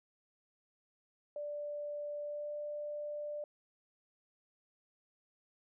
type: tone with pitch glide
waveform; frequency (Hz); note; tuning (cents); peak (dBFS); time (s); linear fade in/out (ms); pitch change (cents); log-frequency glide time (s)
sine; 587.3 to 591.7; D5 to D5; 0 to +13; -38; 1.36-3.44; 2; +13; 2.22-2.52
effects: none